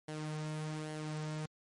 sawtooth tone with flanger, 154.1 Hz, D#3, 16 cents flat, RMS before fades -40 dBFS, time 0.08-1.46 s, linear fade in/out 5 ms, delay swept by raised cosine 0.8 to 4 ms, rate 1.2 Hz, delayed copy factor -0.5, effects MP3 48 kbps

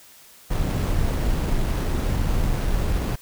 brown noise with sample-and-hold, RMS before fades -22 dBFS, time 0.5-3.16 s, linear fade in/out 10 ms, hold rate 7350 Hz, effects white hiss -49 dBFS RMS until 3.21 s

